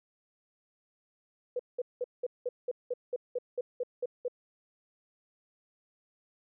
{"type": "tone bursts", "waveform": "sine", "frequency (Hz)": 493.9, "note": "B4", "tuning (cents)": 0, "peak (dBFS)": -29, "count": 13, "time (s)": [1.56, 4.282], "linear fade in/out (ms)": 5, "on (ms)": 34, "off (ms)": 190, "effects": []}